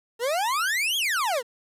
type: exponential two-way sweep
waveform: 40% pulse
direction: up then down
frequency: 444.3 to 3403 to 444.3 Hz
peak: -22 dBFS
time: 0.19-1.43 s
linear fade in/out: 50 ms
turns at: 0.97 s
effects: resampled to 32000 Hz + 9-bit